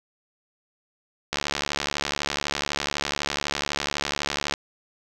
click train, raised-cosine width 0.2 ms, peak -7 dBFS, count 232, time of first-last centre 1.33-4.538 s, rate 72 Hz, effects none

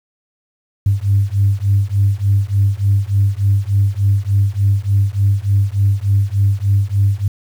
sine beating tone pair, 98 / 101.4 Hz, G2 / G#2, 0 / -41 cents, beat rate 3.4 Hz, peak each -14 dBFS, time 0.86-7.28 s, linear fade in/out 5 ms, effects tanh soft clip ceiling -4 dBFS + 7-bit

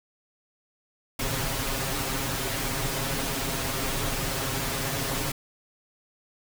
pink noise with comb filter, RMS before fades -29 dBFS, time 1.19-5.32 s, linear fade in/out 5 ms, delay 7.4 ms, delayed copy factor +0.85, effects none

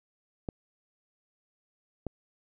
clicks, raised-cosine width 2 ms, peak -20 dBFS, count 2, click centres 0.488 / 2.067 s, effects none

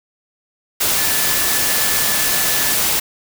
sine tone in noise, 1738 Hz, A6, 22 cents flat, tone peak -27 dBFS, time 0.97-2.75 s, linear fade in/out 10 ms, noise white, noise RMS -17 dBFS, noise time 0.8-3 s, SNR -13 dB, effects none

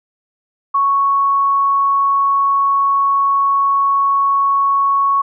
sine tone, 1108.7 Hz, C#6, in tune, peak -11 dBFS, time 0.74-5.22 s, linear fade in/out 10 ms, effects none

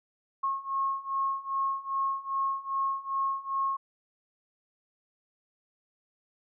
sine beating tone pair, 1085 / 1087.5 Hz, C#6 / C#6, -37 / -33 cents, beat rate 2.5 Hz, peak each -32 / -30 dBFS, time 0.43-3.77 s, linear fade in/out 10 ms, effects none

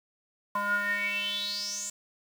square tone with band-pass filter sweep, 203.8 Hz, G#3, 32 cents flat, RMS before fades -31 dBFS, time 0.55-1.9 s, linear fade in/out 5 ms, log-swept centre 1100 to 7500 Hz, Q 9.3, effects 8-bit

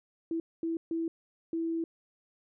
sine tone bursts at uneven times, 329.6 Hz, E4, in tune, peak -29 dBFS, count 4, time 0.31-0.4 / 0.63-0.77 / 0.91-1.08 / 1.53-1.84 s, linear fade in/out 2 ms, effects none

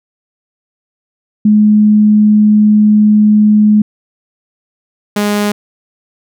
sine / sawtooth tone pair in turn, 211.3 / 206.8 Hz, G#3 / G#3, +30 / -7 cents, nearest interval unison, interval 37 cents, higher first, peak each -4 / -7 dBFS, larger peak first, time 1.45-3.82 / 5.16-5.52 s, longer first, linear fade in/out 5 ms, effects none

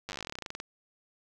slowing click train, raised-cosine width 0.2 ms, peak -20 dBFS, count 22, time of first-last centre 0.09-0.601 s, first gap 9 ms, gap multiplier 1.09, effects none

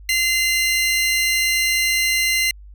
sawtooth tone pair together, 2067 / 2794 Hz, C7 / F7, -22 / 0 cents, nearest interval perfect fourth, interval 522 cents, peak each -14 / -20 dBFS, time 0.09-2.51 s, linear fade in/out 2 ms, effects added 50 Hz sine -38 dBFS peak until 2.74 s

